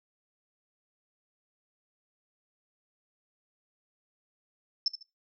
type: tone with echo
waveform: sine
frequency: 5300 Hz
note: E8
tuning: 9 cents sharp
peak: -23 dBFS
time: 4.86-4.88 s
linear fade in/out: 2 ms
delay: 74 ms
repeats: 2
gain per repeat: -11 dB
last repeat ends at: 5.028 s
effects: noise-tail reverb RT60 0.2 s tail -19 dB re dry